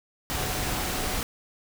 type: tone in noise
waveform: sine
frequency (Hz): 740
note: F#5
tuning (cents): 0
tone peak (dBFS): -39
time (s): 0.37-1.15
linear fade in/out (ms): 0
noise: pink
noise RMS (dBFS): -29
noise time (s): 0.3-1.23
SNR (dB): -13
effects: none